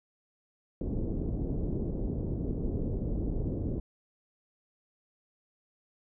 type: low-pass noise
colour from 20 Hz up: pink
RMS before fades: -32 dBFS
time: 0.81-3.8 s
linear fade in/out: 2 ms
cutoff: 430 Hz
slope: 24 dB/octave
effects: none